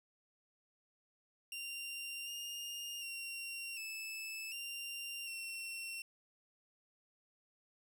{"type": "tone with pitch steps", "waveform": "sawtooth", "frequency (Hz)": [2775, 2824, 2754, 2621, 2780, 2718], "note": ["F7", "F7", "F7", "E7", "F7", "F7"], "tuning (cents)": [-12, 19, -25, -11, -9, -48], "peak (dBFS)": -39, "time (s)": [1.52, 6.02], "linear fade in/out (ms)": 2, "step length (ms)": 750, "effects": ["13-bit"]}